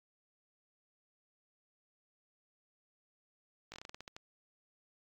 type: slowing click train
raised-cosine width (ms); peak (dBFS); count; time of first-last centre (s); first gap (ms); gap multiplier
0.2; -29; 11; 3.72-4.165; 18; 1.19
effects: AAC 48 kbps